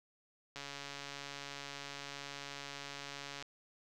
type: click train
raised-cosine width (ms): 0.2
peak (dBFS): -27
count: 405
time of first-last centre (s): 0.56-3.425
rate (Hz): 141
effects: none